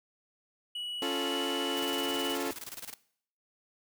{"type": "tone with pitch glide", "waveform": "triangle", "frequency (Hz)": [2933, 2950], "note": ["F#7", "F#7"], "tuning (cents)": [-16, -6], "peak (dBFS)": -33, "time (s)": [0.75, 2.35], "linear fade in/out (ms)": 5, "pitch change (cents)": 10, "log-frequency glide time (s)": [1.25, 1.45]}
{"type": "chord", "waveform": "sawtooth", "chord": "Db augmented", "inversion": "none", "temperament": "equal", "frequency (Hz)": [277.2, 349.2, 440], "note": ["Db4", "F4", "A4"], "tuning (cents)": [0, 0, 0], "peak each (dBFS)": [-31, -32, -32], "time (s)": [1.02, 2.51], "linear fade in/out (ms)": 2}
{"type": "noise with tremolo", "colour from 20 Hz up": "white", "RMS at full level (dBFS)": -41, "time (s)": [1.77, 2.94], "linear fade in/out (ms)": 2, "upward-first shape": "square", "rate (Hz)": 19, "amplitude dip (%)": 80}
{"effects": ["noise-tail reverb RT60 0.6 s tail -19 dB re dry"]}